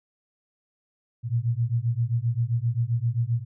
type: beating tone pair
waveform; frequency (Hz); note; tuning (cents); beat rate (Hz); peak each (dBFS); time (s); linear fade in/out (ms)
sine; 114 / 121.6; A#2 / B2; -38 / -26; 7.6; -25; 1.23-3.45; 50
effects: none